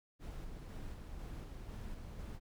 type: noise with tremolo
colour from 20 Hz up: brown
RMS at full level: -45 dBFS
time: 0.19-2.4 s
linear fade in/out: 50 ms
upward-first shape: square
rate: 2 Hz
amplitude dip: 25%
effects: none